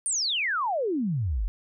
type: exponential sweep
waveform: sine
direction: down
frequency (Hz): 9397 to 41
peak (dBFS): -24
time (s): 0.06-1.48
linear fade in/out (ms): 0
effects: none